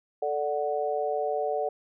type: chord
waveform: sine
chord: D major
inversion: second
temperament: equal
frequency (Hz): 440 / 587.3 / 740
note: A4 / D5 / F#5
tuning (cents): 0 / 0 / 0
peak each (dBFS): -30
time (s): 0.22-1.69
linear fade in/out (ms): 5
effects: none